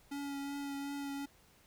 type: tone with vibrato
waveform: square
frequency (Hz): 281.1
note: C#4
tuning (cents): +24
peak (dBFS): -39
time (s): 0.11-1.26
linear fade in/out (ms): 10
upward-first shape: triangle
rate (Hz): 2.7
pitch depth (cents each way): 17
effects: pink hiss -65 dBFS RMS until 1.66 s